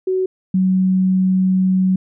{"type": "tone pair in turn", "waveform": "sine", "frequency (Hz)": [374.1, 187.05], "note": ["F#4", "F#3"], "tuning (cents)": [19, 19], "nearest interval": "octave", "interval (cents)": 1200, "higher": "first", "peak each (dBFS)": [-15, -12], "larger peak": "second", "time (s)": [[0.07, 0.26], [0.54, 1.96]], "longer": "second", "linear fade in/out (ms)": 5, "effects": []}